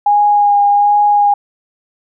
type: tone with vibrato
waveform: sine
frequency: 820 Hz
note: G#5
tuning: 22 cents flat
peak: -7 dBFS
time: 0.06-1.34 s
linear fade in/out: 5 ms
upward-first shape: sine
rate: 1.3 Hz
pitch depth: 15 cents each way
effects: none